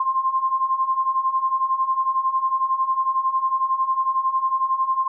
sine beating tone pair, 1046.5 / 1057.5 Hz, C6 / C6, 0 / +18 cents, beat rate 11 Hz, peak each -24 / -20 dBFS, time 0-5.08 s, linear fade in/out 5 ms, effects none

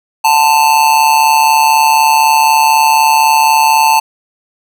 square tone with amplitude modulation, 885 Hz, A5, 10 cents sharp, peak -4 dBFS, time 0.24-4 s, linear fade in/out 10 ms, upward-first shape sine, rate 144 Hz, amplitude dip 65%, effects none

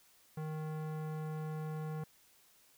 square tone with low-pass filter, 155.56 Hz, D#3, in tune, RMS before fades -40 dBFS, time 0.37-2.04 s, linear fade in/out 5 ms, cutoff 1300 Hz, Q 0.87, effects white hiss -66 dBFS RMS until 2.77 s

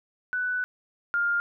sine tone pair in turn, 1491 / 1405.8 Hz, F#6 / F6, +13 / +11 cents, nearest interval minor second, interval 102 cents, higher first, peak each -25 / -22 dBFS, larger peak second, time 0.33-0.64 / 1.14-1.4 s, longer first, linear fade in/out 0 ms, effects none

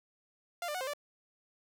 sawtooth tone with pitch steps, 695 / 595 / 735 / 524 / 583 Hz, F5 / D5 / F#5 / C5 / D5, -9 / +22 / -12 / +2 / -13 cents, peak -31 dBFS, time 0.62-0.935 s, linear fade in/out 2 ms, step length 63 ms, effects none

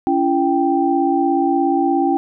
sine tone cluster, 282.4 / 339.3 / 784 Hz, C#4 / F4 / G5, +32 / -50 / 0 cents, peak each -18 dBFS, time 0.07-2.17 s, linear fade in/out 0 ms, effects none

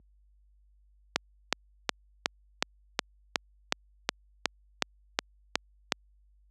click train, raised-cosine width 0.2 ms, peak -5 dBFS, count 14, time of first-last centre 1.16-5.922 s, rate 2.73 Hz, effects added 50 Hz sine -36 dBFS peak until 6.5 s + high-pass 200 Hz 12 dB/octave

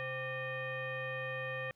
sine tone with frequency modulation, 1175 Hz, D6, 1 cent sharp, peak -36 dBFS, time 0-1.71 s, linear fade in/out 0 ms, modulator 653 Hz, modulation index 1.9, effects pink hiss -75 dBFS RMS until 1.75 s

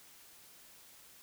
silence, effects white hiss -58 dBFS RMS until 1.22 s

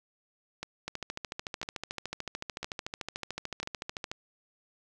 two click trains, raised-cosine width 0.2 ms, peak -19 / -18 dBFS, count 4 / 45, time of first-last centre 0.63-3.63 / 0.88-4.115 s, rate 1 / 13.6 Hz, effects none

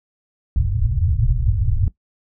white low-pass noise, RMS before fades -18 dBFS, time 0.56-1.88 s, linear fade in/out 2 ms, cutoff 120 Hz, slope 48 dB/octave, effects noise-tail reverb RT60 0.1 s tail -17 dB re dry

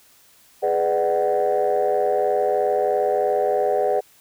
sine chord, G# half-diminished seventh, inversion none, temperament just, 415.3 / 498.4 / 598 / 747.5 Hz, G#4 / B4 / D5 / F#5, 0 / +16 / +31 / +17 cents, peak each -22 dBFS, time 0.62-4.01 s, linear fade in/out 20 ms, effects tanh soft clip ceiling -11 dBFS + white hiss -54 dBFS RMS until 4.2 s

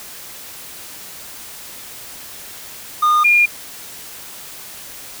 triangle / sine tone pair in turn, 1220 / 2415 Hz, D#6 / D7, -34 / +48 cents, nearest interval octave, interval 1182 cents, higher second, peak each -9 dBFS, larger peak neither, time 3.02-3.24 / 3.24-3.46 s, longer neither, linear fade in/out 10 ms, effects white hiss -35 dBFS RMS until 5.2 s

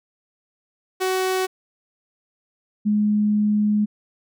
sawtooth / sine tone pair in turn, 374.5 / 209.7 Hz, F#4 / G#3, +21 / +17 cents, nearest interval minor seventh, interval 1004 cents, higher first, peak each -16 dBFS, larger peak neither, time 1-1.47 / 2.85-3.86 s, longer second, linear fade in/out 20 ms, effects none

